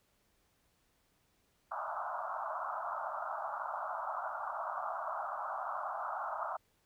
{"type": "band-pass noise", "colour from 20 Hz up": "white", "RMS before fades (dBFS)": -39, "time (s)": [1.71, 6.57], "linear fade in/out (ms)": 10, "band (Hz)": [610, 1400], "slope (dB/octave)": 96, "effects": ["pink hiss -74 dBFS RMS until 6.85 s"]}